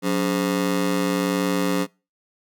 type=ring-modulated tone; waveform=30% pulse; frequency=233.1 Hz; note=A#3; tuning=in tune; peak=-14 dBFS; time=0.02-1.87 s; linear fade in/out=50 ms; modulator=50.6 Hz; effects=noise-tail reverb RT60 0.3 s tail -25 dB re dry